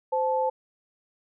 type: tone pair together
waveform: sine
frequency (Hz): 518.5 / 872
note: C5 / A5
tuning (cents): -16 / -16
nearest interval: major sixth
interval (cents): 900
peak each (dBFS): -25 / -25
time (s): 0.12-0.5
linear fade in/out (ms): 10
effects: none